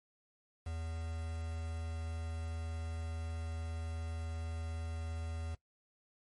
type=tone with quantisation; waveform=triangle; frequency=81.7 Hz; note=E2; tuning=15 cents flat; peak=-36 dBFS; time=0.66-5.55 s; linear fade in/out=5 ms; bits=8; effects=noise-tail reverb RT60 0.1 s tail -18 dB re dry + MP3 48 kbps